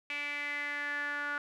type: tone with band-pass filter sweep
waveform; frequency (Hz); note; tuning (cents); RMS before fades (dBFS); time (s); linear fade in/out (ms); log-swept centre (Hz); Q
sawtooth; 290.1; D4; -21; -36; 0.1-1.38; 2; 2400 to 1500; 6.9
effects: none

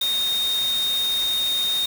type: tone in noise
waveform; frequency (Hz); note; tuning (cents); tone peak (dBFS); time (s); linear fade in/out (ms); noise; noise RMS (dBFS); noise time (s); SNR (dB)
sine; 3696; A#7; -16; -20; 0.01-1.86; 5; white; -32; 0.01-1.86; +9
effects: none

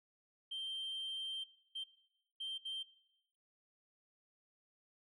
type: tone bursts at uneven times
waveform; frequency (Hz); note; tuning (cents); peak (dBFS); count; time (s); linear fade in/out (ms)
sine; 3144; G7; +4; -38; 4; 0.51-1.44 / 1.75-1.84 / 2.4-2.58 / 2.65-2.83; 10
effects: noise-tail reverb RT60 0.8 s tail -18 dB re dry + tanh soft clip ceiling -38 dBFS

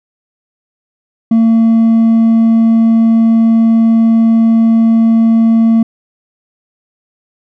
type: tone with hard clipping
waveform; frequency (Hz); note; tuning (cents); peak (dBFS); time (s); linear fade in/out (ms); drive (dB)
sine; 226.7; A#3; -48; -6; 1.31-5.83; 5; 2
effects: none

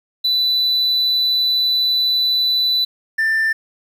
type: tone pair in turn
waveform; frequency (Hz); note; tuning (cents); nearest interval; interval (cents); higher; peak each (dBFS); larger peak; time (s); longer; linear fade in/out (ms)
triangle; 3984 / 1781.9; B7 / A6; +14 / +21; octave + major second; 1393; first; -12; neither; 0.24-2.85 / 3.18-3.53; first; 10
effects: tanh soft clip ceiling -8 dBFS + 8-bit

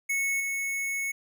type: tone with level steps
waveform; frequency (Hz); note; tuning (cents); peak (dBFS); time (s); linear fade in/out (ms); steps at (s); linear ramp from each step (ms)
square; 2203; C#7; -11; -26 / -29; 0.09-1.12; 10; 0.4; 2
effects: none

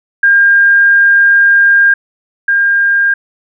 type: tone pair in turn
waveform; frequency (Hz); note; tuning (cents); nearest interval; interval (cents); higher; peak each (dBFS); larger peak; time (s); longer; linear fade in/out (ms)
sine; 1607 / 1607; G6 / G6; +43 / +43; unison; 0; neither; -4 / -7; first; 0.23-1.94 / 2.48-3.14; first; 5
effects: none

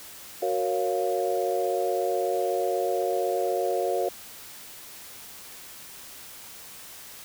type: chord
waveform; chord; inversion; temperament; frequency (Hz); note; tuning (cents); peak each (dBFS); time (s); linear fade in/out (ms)
sine; Gb major seventh; none; equal; 370 / 466.2 / 554.4 / 698.5; Gb4 / Bb4 / Db5 / F5; 0 / 0 / 0 / 0; -29; 0.42-4.09; 5
effects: white hiss -44 dBFS RMS until 7.24 s

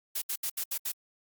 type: noise bursts at uneven times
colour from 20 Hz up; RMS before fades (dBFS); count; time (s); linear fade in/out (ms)
blue; -32; 6; 0.15-0.22 / 0.29-0.36 / 0.43-0.5 / 0.57-0.64 / 0.71-0.78 / 0.85-0.92; 10
effects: Opus 48 kbps

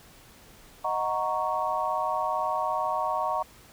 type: chord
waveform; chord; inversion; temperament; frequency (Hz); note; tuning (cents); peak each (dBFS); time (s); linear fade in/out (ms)
sine; D# minor seventh; none; equal; 622.3 / 740 / 932.3 / 1108.7; D#5 / F#5 / A#5 / C#6; 0 / 0 / 0 / 0; -32 / -31 / -30 / -30; 0.84-3.43; 10
effects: pink hiss -53 dBFS RMS until 3.72 s

